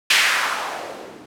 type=noise with low-pass filter sweep; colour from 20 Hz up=violet; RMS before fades=-22 dBFS; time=0.1-1.26 s; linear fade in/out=5 ms; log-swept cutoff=2600 to 280 Hz; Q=1.7; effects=none